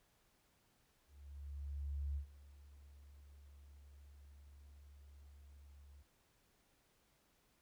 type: tone with ADSR envelope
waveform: sine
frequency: 70.9 Hz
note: C#2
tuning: 40 cents sharp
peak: -37 dBFS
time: 1.06-6.03 s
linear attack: 1100 ms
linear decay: 98 ms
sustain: -20 dB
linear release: 21 ms
effects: pink hiss -75 dBFS RMS until 7.61 s